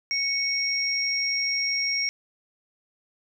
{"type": "tone pair together", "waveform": "sine", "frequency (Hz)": [2217, 5586], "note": ["C#7", "F8"], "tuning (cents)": [0, -1], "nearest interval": "octave + major third", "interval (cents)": 1599, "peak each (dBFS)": [-27, -25], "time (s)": [0.11, 2.09], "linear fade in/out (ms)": 0, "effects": []}